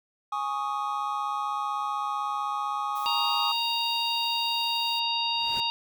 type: chord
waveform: triangle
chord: Ab suspended fourth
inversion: none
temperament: equal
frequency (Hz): 830.6 / 1108.7 / 1244.5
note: Ab5 / Db6 / Eb6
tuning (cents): 0 / 0 / 0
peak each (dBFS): -30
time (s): 0.32-3.52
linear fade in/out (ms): 5
type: noise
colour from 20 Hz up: blue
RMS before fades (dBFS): -46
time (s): 2.95-5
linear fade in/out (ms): 10
type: harmonic tone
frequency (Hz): 932.3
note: A#5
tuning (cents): 0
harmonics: 1 / 3 / 4 / 5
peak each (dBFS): -30 / -30 / -30 / -33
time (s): 3.06-5.7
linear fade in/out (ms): 0
type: noise with exponential growth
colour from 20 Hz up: pink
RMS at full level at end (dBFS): -39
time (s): 5.14-5.6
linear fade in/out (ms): 0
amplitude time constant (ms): 99
effects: none